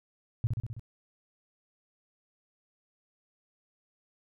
sine tone with echo, 115 Hz, A#2, 23 cents flat, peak -23 dBFS, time 0.44-0.47 s, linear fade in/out 0 ms, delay 65 ms, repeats 5, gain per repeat -3 dB, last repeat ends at 0.795 s, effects none

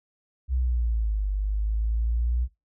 sine linear two-way sweep, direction down then up, 65.1 to 49 to 61.1 Hz, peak -22 dBFS, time 0.48-2.48 s, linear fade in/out 50 ms, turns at 1.3 s, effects noise-tail reverb RT60 0.2 s tail -17 dB re dry

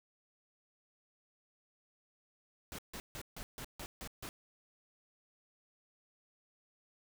pink noise bursts, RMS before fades -45 dBFS, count 8, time 2.72-4.29 s, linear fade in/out 0 ms, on 65 ms, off 150 ms, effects none

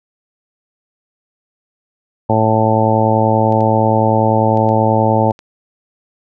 harmonic tone, 110.3 Hz, A2, 5 cents sharp, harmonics 1 / 2 / 3 / 4 / 5 / 6 / 7 / 8, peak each -16 / -18 / -21 / -21 / -17 / -21 / -19 / -17 dBFS, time 2.29-5.32 s, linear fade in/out 10 ms
clicks, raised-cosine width 0.2 ms, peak -22 dBFS, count 6, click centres 3.524 / 3.607 / 4.573 / 4.69 / 5.309 / 5.391 s
effects none

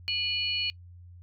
sine tone cluster, 2446 / 2937 / 4349 Hz, D#7 / F#7 / C#8, -30 / -13 / -34 cents, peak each -31 dBFS, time 0.08-0.7 s, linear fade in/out 0 ms, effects noise-tail reverb RT60 0.1 s tail -24 dB re dry + added 88 Hz sine -46 dBFS peak until 1.22 s

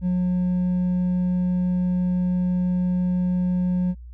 sine tone with hard clipping, 180.6 Hz, F#3, 42 cents flat, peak -20 dBFS, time 0.01-3.95 s, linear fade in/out 50 ms, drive 2 dB, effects added 60 Hz sine -37 dBFS peak until 4.13 s

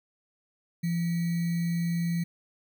sine tone with sample-and-hold, 170 Hz, F3, 46 cents flat, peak -25 dBFS, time 0.83-2.24 s, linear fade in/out 10 ms, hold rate 2100 Hz, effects none

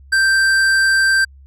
triangle tone with hard clipping, 1568 Hz, G6, in tune, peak -13 dBFS, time 0.12-1.25 s, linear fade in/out 10 ms, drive 15 dB, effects added 68 Hz sine -40 dBFS peak until 1.46 s

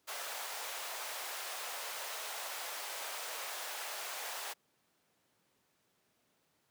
pink high-pass noise, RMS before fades -42 dBFS, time 0.07-4.54 s, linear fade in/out 20 ms, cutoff 590 Hz, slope 24 dB/octave, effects pink hiss -75 dBFS RMS until 6.7 s + high-pass 150 Hz 12 dB/octave

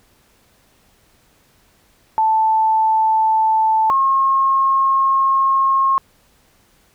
sine tone pair in turn, 880 / 1078.6 Hz, A5 / C#6, 0 / -48 cents, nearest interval major third, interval 352 cents, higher second, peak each -12 dBFS, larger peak neither, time 2.18-3.9 / 3.9-5.98 s, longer second, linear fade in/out 0 ms, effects pink hiss -56 dBFS RMS until 6.94 s

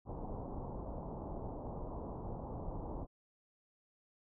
pink low-pass noise, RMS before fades -43 dBFS, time 0.05-3.07 s, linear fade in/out 50 ms, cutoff 990 Hz, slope 48 dB/octave, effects none

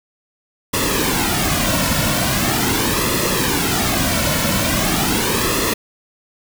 pink noise with flanger, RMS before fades -18 dBFS, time 0.73-5.74 s, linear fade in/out 10 ms, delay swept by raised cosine 1.3 to 2.5 ms, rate 0.41 Hz, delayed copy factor -0.65, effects none

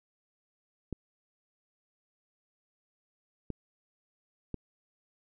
clicks, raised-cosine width 3 ms, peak -22 dBFS, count 3, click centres 0.927 / 3.503 / 4.543 s, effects none

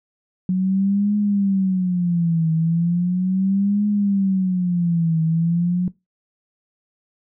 sine tone with vibrato, 182.7 Hz, F#3, 22 cents flat, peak -16 dBFS, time 0.49-5.88 s, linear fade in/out 2 ms, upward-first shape triangle, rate 0.37 Hz, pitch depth 230 cents each way, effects noise-tail reverb RT60 0.2 s tail -20 dB re dry

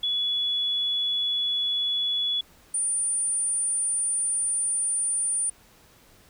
sine tone pair in turn, 3401 / 9286 Hz, G#7 / D9, +40 / -21 cents, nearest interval octave + perfect fourth, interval 1739 cents, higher second, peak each -23 dBFS, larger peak neither, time 0.03-2.41 / 2.74-5.5 s, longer second, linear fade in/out 5 ms, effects pink hiss -56 dBFS RMS until 6.29 s

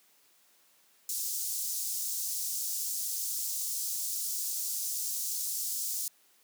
pink high-pass noise, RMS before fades -34 dBFS, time 1.09-6.08 s, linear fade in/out 2 ms, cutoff 5700 Hz, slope 24 dB/octave, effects white hiss -65 dBFS RMS until 6.43 s + high-pass 200 Hz 12 dB/octave

